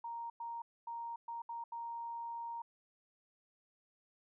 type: tone bursts at uneven times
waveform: sine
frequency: 932.3 Hz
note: A#5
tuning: in tune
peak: -40 dBFS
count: 6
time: 0.04-0.3 / 0.4-0.62 / 0.87-1.16 / 1.28-1.42 / 1.49-1.64 / 1.72-2.62 s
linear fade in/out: 5 ms
effects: none